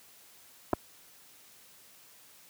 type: clicks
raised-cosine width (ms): 1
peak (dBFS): -12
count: 2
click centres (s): 0.732 / 0.735
effects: white hiss -57 dBFS RMS until 2.49 s + high-pass 80 Hz 12 dB/octave